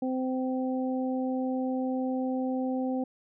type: harmonic tone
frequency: 258.2 Hz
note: C4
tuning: 23 cents flat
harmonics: 1 / 2 / 3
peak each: -28 / -34 / -38 dBFS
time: 0.02-3.04 s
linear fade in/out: 5 ms
effects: none